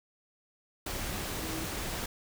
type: tone in noise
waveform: sine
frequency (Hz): 320.8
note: E4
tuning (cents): -47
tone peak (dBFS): -40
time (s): 1.4-1.65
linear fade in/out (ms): 5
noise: pink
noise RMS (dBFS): -36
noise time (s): 0.86-2.06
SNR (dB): -7
effects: none